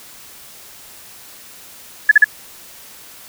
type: tone bursts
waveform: sine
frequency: 1707 Hz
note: G#6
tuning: 47 cents sharp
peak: -3 dBFS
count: 3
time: 2.09-2.244 s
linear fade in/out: 5 ms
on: 24 ms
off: 41 ms
effects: white hiss -40 dBFS RMS until 3.28 s